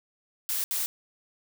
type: noise bursts at uneven times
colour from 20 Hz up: blue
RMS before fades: -29 dBFS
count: 2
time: 0.49-0.64 / 0.71-0.86 s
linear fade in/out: 0 ms
effects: none